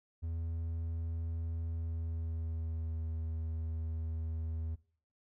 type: tone with pitch glide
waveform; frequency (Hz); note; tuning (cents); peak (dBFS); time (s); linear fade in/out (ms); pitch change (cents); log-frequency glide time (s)
triangle; 82.41 to 80.57; E2 to E2; 0 to -39; -33; 0.22-4.76; 20; -39; 1.71-3.03
effects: noise-tail reverb RT60 0.5 s tail -20 dB re dry